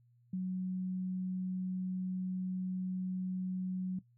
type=tone; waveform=sine; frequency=185 Hz; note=F#3; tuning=in tune; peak=-33 dBFS; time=0.33-3.99 s; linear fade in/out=5 ms; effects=noise-tail reverb RT60 0.1 s tail -17 dB re dry + added 120 Hz sine -64 dBFS peak until 4.17 s